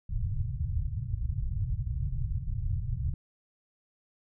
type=low-pass noise; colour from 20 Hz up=white; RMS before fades=-31 dBFS; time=0.09-3.14 s; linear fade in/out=2 ms; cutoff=130 Hz; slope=48 dB/octave; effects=none